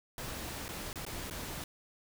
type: noise with dropouts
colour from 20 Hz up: pink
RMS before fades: -41 dBFS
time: 0.18-1.64 s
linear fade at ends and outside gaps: 1 ms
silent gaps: 0.682-0.689 / 0.93-0.957 / 1.051-1.065 / 1.299-1.309 s
effects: none